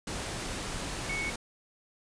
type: tone in noise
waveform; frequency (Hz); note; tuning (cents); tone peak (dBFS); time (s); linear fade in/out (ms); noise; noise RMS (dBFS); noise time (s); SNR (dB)
sine; 2217; C#7; 0; -32; 1.09-1.3; 5; pink; -36; 0.07-1.36; +1
effects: resampled to 22050 Hz